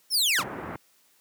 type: linear sweep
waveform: sawtooth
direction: down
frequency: 5588 to 698.5 Hz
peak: -18 dBFS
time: 0.1-0.44 s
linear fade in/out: 50 ms
type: low-pass noise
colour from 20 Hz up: pink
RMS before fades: -34 dBFS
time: 0.38-0.76 s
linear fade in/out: 2 ms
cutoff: 1800 Hz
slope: 24 dB/octave
effects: white hiss -63 dBFS RMS until 1.2 s + high-pass 150 Hz 12 dB/octave